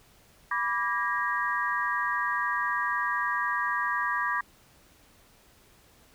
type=tone cluster; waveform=sine; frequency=985 / 1165 / 1635 / 1879 Hz; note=B5 / D6 / G#6 / A#6; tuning=-5 / -14 / -28 / +13 cents; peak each=-32 / -30 / -31 / -32 dBFS; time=0.51-4.41 s; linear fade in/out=5 ms; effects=pink hiss -59 dBFS RMS until 6.14 s